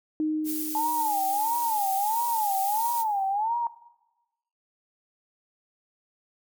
sine tone with exponential decay, 309.4 Hz, D#4, 10 cents flat, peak -22 dBFS, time 0.2-1.95 s, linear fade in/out 1 ms, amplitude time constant 380 ms
violet noise, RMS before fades -32 dBFS, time 0.44-3.05 s, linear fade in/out 50 ms
sine tone with vibrato, 857 Hz, A5, 46 cents flat, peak -23 dBFS, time 0.75-3.67 s, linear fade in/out 2 ms, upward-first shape sine, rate 1.5 Hz, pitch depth 180 cents each way
effects noise-tail reverb RT60 1.0 s tail -17 dB re dry + MP3 96 kbps

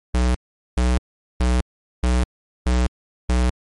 square tone bursts, 61.74 Hz, B1, in tune, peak -16 dBFS, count 6, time 0.14-3.5 s, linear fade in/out 5 ms, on 210 ms, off 420 ms, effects MP3 48 kbps

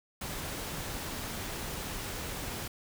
pink noise, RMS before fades -38 dBFS, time 0.21-2.68 s, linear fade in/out 5 ms, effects none

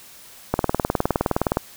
click train, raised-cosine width 1 ms, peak -4 dBFS, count 21, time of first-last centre 0.54-1.571 s, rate 19.4 Hz, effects white hiss -45 dBFS RMS until 1.76 s

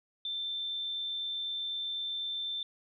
sine tone, 3556 Hz, A7, 18 cents sharp, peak -33 dBFS, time 0.25-2.63 s, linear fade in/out 2 ms, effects none

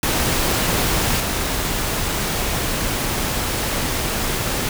pink noise with level steps, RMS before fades -19 / -22 dBFS, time 0.03-4.69 s, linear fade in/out 2 ms, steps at 1.2 s, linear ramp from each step 2 ms, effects none

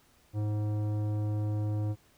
sine tone with tanh clipping, 105.4 Hz, G#2, 26 cents sharp, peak -30 dBFS, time 0.33-1.96 s, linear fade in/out 50 ms, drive 14 dB, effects pink hiss -64 dBFS RMS until 2.17 s

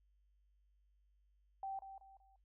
sine tone with echo, 777 Hz, G5, 16 cents flat, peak -40 dBFS, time 1.63-1.79 s, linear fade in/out 2 ms, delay 190 ms, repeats 3, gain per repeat -9 dB, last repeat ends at 2.36 s, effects noise-tail reverb RT60 0.1 s tail -17 dB re dry + added 50 Hz sine -70 dBFS peak until 2.44 s

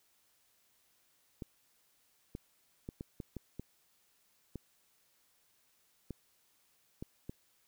clicks, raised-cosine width 3 ms, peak -28 dBFS, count 11, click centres 1.422 / 2.351 / 2.889 / 3.009 / 3.202 / 3.367 / 3.596 / 4.557 / 6.107 / 7.025 / 7.295 s, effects white hiss -72 dBFS RMS until 7.67 s

